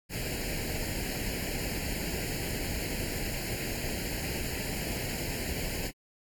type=noise with comb filter; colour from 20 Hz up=pink; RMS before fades=-34 dBFS; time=0.09-5.92 s; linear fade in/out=50 ms; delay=0.42 ms; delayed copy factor=+0.85; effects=AAC 64 kbps